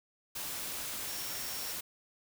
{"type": "tone in noise", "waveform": "sine", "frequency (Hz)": 5530, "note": "F8", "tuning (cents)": -18, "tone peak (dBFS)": -45, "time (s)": [1.08, 1.73], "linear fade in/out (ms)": 10, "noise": "white", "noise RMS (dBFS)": -39, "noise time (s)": [0.35, 1.81], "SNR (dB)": -9, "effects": []}